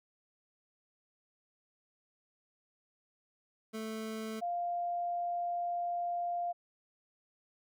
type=tone pair in turn; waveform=25% pulse / sine; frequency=220 / 698.5 Hz; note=A3 / F5; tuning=0 / 0 cents; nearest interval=octave + minor sixth; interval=2000 cents; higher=second; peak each=-34 / -32 dBFS; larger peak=second; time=3.73-4.41 / 4.41-6.53 s; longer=second; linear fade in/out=20 ms; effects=none